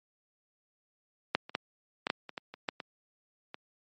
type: clicks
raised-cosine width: 0.3 ms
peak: -8 / -28 / -12 / -12 / -10 / -26 / -20 / -27 / -14 / -22 / -25 dBFS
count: 11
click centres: 1.35 / 1.495 / 1.551 / 2.069 / 2.101 / 2.293 / 2.378 / 2.54 / 2.688 / 2.802 / 3.544 s
effects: high-pass 200 Hz 12 dB/octave + MP3 32 kbps